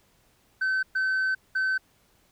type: tone bursts at uneven times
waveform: sine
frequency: 1532 Hz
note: G6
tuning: 40 cents flat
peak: -20 dBFS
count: 3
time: 0.61-0.83 / 0.95-1.35 / 1.55-1.78 s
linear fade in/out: 10 ms
effects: tanh soft clip ceiling -22 dBFS + pink hiss -64 dBFS RMS until 2.31 s